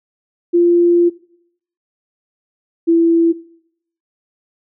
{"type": "tone pair in turn", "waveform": "sine", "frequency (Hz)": [346, 333.7], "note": ["F4", "E4"], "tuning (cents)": [-16, 21], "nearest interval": "minor second", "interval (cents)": 63, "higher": "first", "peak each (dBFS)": -8, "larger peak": "neither", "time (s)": [[0.53, 1.1], [2.87, 3.33]], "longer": "first", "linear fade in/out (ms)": 20, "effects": ["noise-tail reverb RT60 0.7 s tail -20 dB re dry"]}